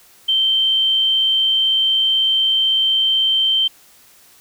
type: tone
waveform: sine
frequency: 3121 Hz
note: G7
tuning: 8 cents flat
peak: -13 dBFS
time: 0.28-3.68 s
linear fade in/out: 10 ms
effects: white hiss -49 dBFS RMS until 4.4 s